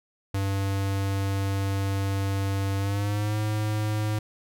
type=tone with pitch glide; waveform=square; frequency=98 to 106.87 Hz; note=G2 to A2; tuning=0 to -50 cents; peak=-25 dBFS; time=0.34-4.19 s; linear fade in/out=5 ms; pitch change=+150 cents; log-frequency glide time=2.78-3.37 s; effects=none